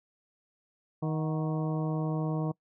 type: harmonic tone with a mistuned harmonic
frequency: 157 Hz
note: D#3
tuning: 16 cents sharp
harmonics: 1 / 2 / 3 / 4 / 5 / 6 / 7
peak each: -29 / -35 / -39 / -41 / -43 / -45 / -46 dBFS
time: 1.02-2.52 s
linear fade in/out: 10 ms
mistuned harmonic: 5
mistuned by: -82 cents
effects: noise-tail reverb RT60 0.1 s tail -24 dB re dry